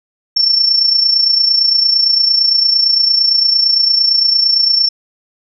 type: tone with amplitude modulation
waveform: sine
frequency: 5420 Hz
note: E8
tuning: 47 cents sharp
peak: -6 dBFS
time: 0.36-4.89 s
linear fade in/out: 10 ms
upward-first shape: sine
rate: 28.8 Hz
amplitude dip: 60%
effects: none